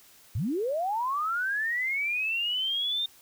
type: linear sweep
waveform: sine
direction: up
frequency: 79.1 to 3653 Hz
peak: -26 dBFS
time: 0.35-3.06 s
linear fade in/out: 5 ms
effects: white hiss -56 dBFS RMS until 3.21 s